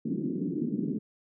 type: band-pass noise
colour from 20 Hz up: pink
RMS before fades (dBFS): -31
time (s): 0.05-0.99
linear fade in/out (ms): 10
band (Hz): 160 to 370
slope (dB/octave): 48
effects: none